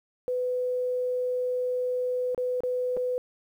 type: tone with dropouts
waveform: sine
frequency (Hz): 500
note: B4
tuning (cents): +21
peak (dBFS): -25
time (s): 0.28-3.18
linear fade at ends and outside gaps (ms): 0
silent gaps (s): 2.347-2.378 / 2.605-2.635 / 2.967-2.972
effects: 10-bit